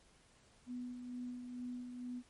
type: tone with tremolo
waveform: sine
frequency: 246.9 Hz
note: B3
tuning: in tune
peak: -40 dBFS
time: 0.66-2.23 s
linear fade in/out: 50 ms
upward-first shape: sine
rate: 2.2 Hz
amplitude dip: 45%
effects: pink hiss -67 dBFS RMS until 2.29 s + MP3 48 kbps